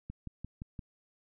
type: click train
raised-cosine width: 5 ms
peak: -28 dBFS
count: 5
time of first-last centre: 0.1-0.792 s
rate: 5.78 Hz
effects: none